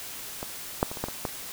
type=clicks; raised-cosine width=1 ms; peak=-19 / -7 / -20 / -24 / -13 / -20 / -14 dBFS; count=7; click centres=0.429 / 0.829 / 0.915 / 0.972 / 1.04 / 1.085 / 1.252 s; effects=white hiss -39 dBFS RMS until 1.52 s